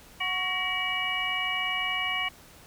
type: tone cluster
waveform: sine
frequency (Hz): 738 / 1113 / 1879 / 2286 / 2903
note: F#5 / C#6 / A#6 / D7 / F#7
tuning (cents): -5 / +7 / +13 / -47 / -34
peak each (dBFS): -37 / -35 / -36 / -30 / -31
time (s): 0.2-2.29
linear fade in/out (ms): 10
effects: pink hiss -52 dBFS RMS until 2.66 s